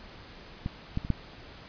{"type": "clicks", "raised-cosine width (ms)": 5, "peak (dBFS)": [-18, -16, -24, -12], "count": 4, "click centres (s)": [0.661, 0.974, 1.049, 1.103], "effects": ["pink hiss -48 dBFS RMS until 1.68 s", "resampled to 11025 Hz"]}